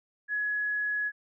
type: tone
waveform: sine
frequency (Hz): 1685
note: G#6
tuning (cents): +25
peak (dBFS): -27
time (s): 0.28-1.12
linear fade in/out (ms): 50
effects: none